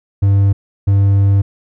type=tone pair in turn; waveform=triangle; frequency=99.1 / 99.1 Hz; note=G2 / G2; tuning=+19 / +19 cents; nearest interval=unison; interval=0 cents; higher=neither; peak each=-6 dBFS; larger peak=neither; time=0.22-0.53 / 0.87-1.42 s; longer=second; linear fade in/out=10 ms; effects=none